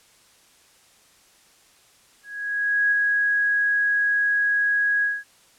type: tone with ADSR envelope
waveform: sine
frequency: 1657 Hz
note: G#6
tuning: 4 cents flat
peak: -16 dBFS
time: 2.23-5.24 s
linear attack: 690 ms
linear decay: 5 ms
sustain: -2 dB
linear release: 210 ms
effects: white hiss -56 dBFS RMS until 5.58 s + low-pass 10000 Hz 12 dB/octave